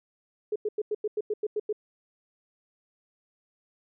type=tone bursts; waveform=sine; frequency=423 Hz; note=G#4; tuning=32 cents sharp; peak=-25 dBFS; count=10; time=0.52-1.728 s; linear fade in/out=5 ms; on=38 ms; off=92 ms; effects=none